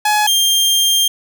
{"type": "tone pair in turn", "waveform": "sawtooth", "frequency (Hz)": [844, 3193], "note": ["G#5", "G7"], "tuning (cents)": [28, 31], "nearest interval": "octave + major seventh", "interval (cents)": 2303, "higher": "second", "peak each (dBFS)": -8, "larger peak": "neither", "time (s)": [[0.05, 0.27], [0.27, 1.08]], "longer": "second", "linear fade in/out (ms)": 5, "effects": []}